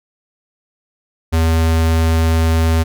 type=tone; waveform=square; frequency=81.4 Hz; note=E2; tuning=21 cents flat; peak=-12 dBFS; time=1.32-2.84 s; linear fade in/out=20 ms; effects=none